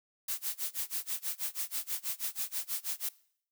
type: noise with tremolo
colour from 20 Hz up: blue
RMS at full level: -33 dBFS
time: 0.28-3.09 s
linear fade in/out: 5 ms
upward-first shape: sine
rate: 6.2 Hz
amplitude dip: 100%
effects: noise-tail reverb RT60 0.6 s tail -21 dB re dry